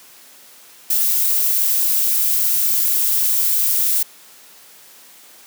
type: noise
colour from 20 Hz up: violet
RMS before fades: -17 dBFS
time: 0.9-4.03 s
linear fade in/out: 5 ms
effects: white hiss -45 dBFS RMS until 5.46 s + high-pass 200 Hz 12 dB/octave